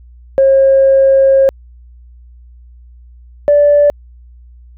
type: tone pair in turn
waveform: sine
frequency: 540 / 582.3 Hz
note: C#5 / D5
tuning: -45 / -15 cents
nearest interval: minor second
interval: 130 cents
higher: second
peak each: -4 dBFS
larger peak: neither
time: 0.38-1.49 / 3.48-3.9 s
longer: first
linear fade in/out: 0 ms
effects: tanh soft clip ceiling -1 dBFS + added 60 Hz sine -36 dBFS peak until 4.77 s